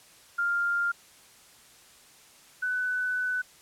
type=tone pair in turn; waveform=sine; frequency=1399 / 1497.4 Hz; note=F6 / F#6; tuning=+3 / +20 cents; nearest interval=minor second; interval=117 cents; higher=second; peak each=-24 / -26 dBFS; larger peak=first; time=0.38-0.92 / 2.62-3.42 s; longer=second; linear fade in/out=10 ms; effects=white hiss -55 dBFS RMS until 3.61 s + low-pass 11000 Hz 12 dB/octave